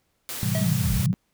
white noise, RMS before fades -33 dBFS, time 0.29-1.06 s, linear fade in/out 0 ms
sine chord, A minor seventh, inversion none, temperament equal, 110 / 130.81 / 164.81 / 196 Hz, A2 / C3 / E3 / G3, 0 / 0 / 0 / 0 cents, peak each -27 / -27 / -29 / -29 dBFS, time 0.43-1.13 s, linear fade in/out 0 ms
square tone with exponential decay, 641 Hz, E5, 49 cents flat, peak -26 dBFS, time 0.55-0.81 s, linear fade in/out 0 ms, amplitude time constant 56 ms
sine linear two-way sweep, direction down then up, 207.7 to 37.3 to 207.7 Hz, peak -24 dBFS, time 0.61-1.14 s, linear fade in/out 0 ms, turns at 0.95 s
effects pink hiss -71 dBFS RMS until 1.33 s

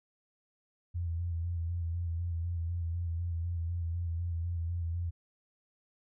sine tone with vibrato, 85 Hz, F2, 46 cents flat, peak -31 dBFS, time 0.94-5.11 s, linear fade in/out 20 ms, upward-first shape square, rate 4 Hz, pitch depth 34 cents each way, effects none

